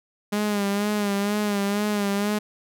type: tone with vibrato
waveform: sawtooth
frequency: 204.6 Hz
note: G#3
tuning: 26 cents flat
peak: -18 dBFS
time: 0.32-2.39 s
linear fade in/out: 10 ms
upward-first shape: sine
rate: 2.1 Hz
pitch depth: 48 cents each way
effects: none